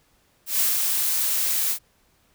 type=noise with ADSR envelope; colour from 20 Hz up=blue; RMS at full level=-20 dBFS; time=0.46-1.79 s; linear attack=140 ms; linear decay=140 ms; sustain=-3 dB; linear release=81 ms; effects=pink hiss -63 dBFS RMS until 2.34 s